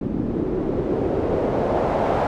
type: noise with low-pass filter sweep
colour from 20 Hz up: white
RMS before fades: -22 dBFS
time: 0.01-2.27 s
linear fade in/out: 2 ms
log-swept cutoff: 260 to 750 Hz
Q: 2.1
effects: none